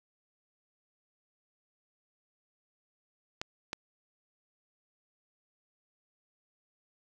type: clicks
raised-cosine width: 0.2 ms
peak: -17 dBFS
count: 2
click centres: 3.415 / 3.731 s
effects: none